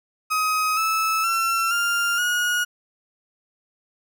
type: tone with pitch steps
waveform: 35% pulse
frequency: 1262 / 1305.7 / 1351 / 1397.9 / 1446.3 Hz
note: D#6 / E6 / E6 / F6 / F#6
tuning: +24 / -17 / +42 / +1 / -40 cents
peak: -18 dBFS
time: 0.3-2.65 s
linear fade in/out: 20 ms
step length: 470 ms
effects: none